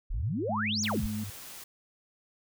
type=exponential two-way sweep; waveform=sine; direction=up then down; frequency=32.67 to 6980 to 32.67 Hz; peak=-29 dBFS; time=0.1-1.07 s; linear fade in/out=10 ms; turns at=0.82 s
type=tone with pitch glide; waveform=sine; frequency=110 to 100.87 Hz; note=A2 to G2; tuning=0 to +50 cents; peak=-37 dBFS; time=0.14-1.3 s; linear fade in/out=0 ms; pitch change=-150 cents; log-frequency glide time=0.25-0.69 s
type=tone with vibrato; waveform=sine; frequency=212.6 Hz; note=G#3; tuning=41 cents sharp; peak=-32 dBFS; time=0.49-1.24 s; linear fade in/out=5 ms; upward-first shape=square; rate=8.8 Hz; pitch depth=13 cents each way
type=noise; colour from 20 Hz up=white; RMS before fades=-45 dBFS; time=0.83-1.64 s; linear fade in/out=5 ms
effects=none